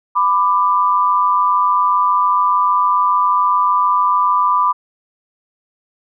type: tone pair together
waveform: sine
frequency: 996 / 1182.9 Hz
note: B5 / D6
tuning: +14 / +12 cents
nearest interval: minor third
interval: 298 cents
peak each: -14 dBFS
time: 0.15-4.73 s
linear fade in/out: 20 ms
effects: none